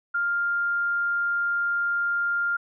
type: tone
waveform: sine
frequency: 1400 Hz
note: F6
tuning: 4 cents sharp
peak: -22 dBFS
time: 0.14-2.57 s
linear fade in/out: 10 ms
effects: none